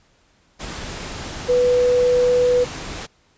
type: tone in noise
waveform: sine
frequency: 493.9 Hz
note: B4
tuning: in tune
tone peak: -13 dBFS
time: 1.48-2.65 s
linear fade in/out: 20 ms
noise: pink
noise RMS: -31 dBFS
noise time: 0.59-3.07 s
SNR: +15 dB
effects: pink hiss -59 dBFS RMS until 3.37 s + resampled to 16000 Hz